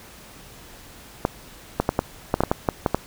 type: clicks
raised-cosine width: 1 ms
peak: -4 dBFS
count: 11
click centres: 1.251 / 1.8 / 1.891 / 1.991 / 2.341 / 2.406 / 2.436 / 2.515 / 2.688 / 2.862 / 2.946 s
effects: pink hiss -45 dBFS RMS until 3.06 s

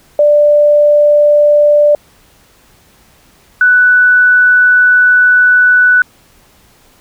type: tone pair in turn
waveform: sine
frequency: 590 / 1486.7 Hz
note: D5 / F#6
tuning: +8 / +8 cents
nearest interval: octave + major third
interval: 1600 cents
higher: second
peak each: -4 dBFS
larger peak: neither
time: 0.19-1.95 / 3.61-6.02 s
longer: second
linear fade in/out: 2 ms
effects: pink hiss -47 dBFS RMS until 7 s

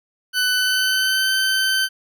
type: tone with pitch glide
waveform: 20% pulse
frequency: 1500 to 1540.4 Hz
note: F#6 to G6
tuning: +23 to -31 cents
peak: -12 dBFS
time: 0.33-1.89 s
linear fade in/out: 50 ms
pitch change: +46 cents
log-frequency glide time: 0.53-1.31 s
effects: none

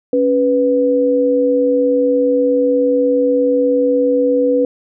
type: tone pair together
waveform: sine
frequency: 277.2 / 493.9 Hz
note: C#4 / B4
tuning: 0 / 0 cents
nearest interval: minor seventh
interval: 1000 cents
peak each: -16 / -12 dBFS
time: 0.13-4.65 s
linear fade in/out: 2 ms
effects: none

